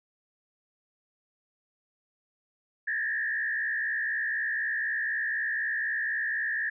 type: tone with frequency modulation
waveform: sine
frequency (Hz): 1760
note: A6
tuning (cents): 0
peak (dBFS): -27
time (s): 2.87-6.7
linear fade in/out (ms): 10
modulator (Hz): 64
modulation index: 1.6
effects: none